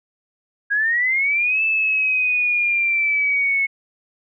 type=linear two-way sweep; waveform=sine; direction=up then down; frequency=1622 to 2637 to 2188 Hz; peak=-16 dBFS; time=0.7-3.67 s; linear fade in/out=20 ms; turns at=1.63 s; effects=none